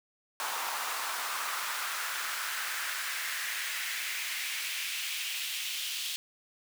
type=noise with high-pass filter sweep; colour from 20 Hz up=pink; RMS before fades=-35 dBFS; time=0.4-6.16 s; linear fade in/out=0 ms; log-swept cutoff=930 to 3200 Hz; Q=2.2; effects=none